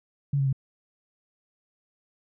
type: tone with pitch steps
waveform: sine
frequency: 141.1 / 136.9 / 133.8 Hz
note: C#3 / C#3 / C3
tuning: +31 / -21 / +39 cents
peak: -21 dBFS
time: 0.33-0.528 s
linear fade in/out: 5 ms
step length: 66 ms
effects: none

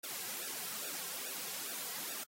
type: noise with flanger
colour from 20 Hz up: white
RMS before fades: -42 dBFS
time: 0.03-2.24 s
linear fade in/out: 10 ms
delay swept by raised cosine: 0.94 to 3.44 ms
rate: 2.4 Hz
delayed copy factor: -0.95
effects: high-pass 200 Hz 12 dB/octave + AAC 48 kbps

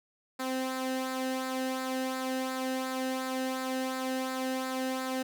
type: tone with flanger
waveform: sawtooth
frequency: 260 Hz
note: C4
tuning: 11 cents flat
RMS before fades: -33 dBFS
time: 0.39-5.23 s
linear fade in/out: 10 ms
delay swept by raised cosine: 0.33 to 0.9 ms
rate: 2.8 Hz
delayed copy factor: -0.55
effects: none

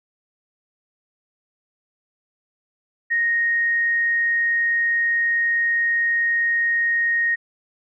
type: tone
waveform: sine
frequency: 1864.7 Hz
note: A#6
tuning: in tune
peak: -17 dBFS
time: 3.1-7.36 s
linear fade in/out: 20 ms
effects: none

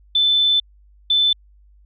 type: tone bursts at uneven times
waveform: sine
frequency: 3521 Hz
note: A7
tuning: in tune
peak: -13 dBFS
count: 2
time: 0.15-0.6 / 1.1-1.33 s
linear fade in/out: 5 ms
effects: added 50 Hz sine -48 dBFS peak until 1.85 s

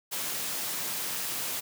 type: high-pass noise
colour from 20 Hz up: white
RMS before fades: -33 dBFS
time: 0.11-1.61 s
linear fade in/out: 20 ms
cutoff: 110 Hz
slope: 96 dB/octave
effects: none

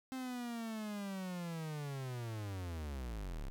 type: linear sweep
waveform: 45% pulse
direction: down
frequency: 263 to 30.48 Hz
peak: -40 dBFS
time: 0.12-3.5 s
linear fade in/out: 0 ms
effects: none

